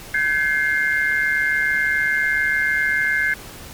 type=tone cluster; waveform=sine; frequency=1545 / 1692 / 2110 Hz; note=G6 / G#6 / C7; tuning=-26 / +32 / +14 cents; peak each=-21 dBFS; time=0.14-3.34 s; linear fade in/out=5 ms; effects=pink hiss -38 dBFS RMS until 3.73 s + MP3 96 kbps